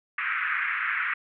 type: band-pass noise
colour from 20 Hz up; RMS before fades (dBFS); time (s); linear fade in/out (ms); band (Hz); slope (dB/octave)
pink; -28; 0.18-1.14; 5; 1300 to 2300; 48
effects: none